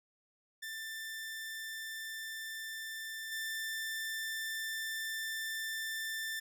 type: tone with level steps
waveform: sawtooth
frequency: 1778 Hz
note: A6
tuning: 18 cents sharp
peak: -37 / -33 dBFS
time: 0.62-6.4 s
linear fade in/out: 10 ms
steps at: 3.31 s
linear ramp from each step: 20 ms
effects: none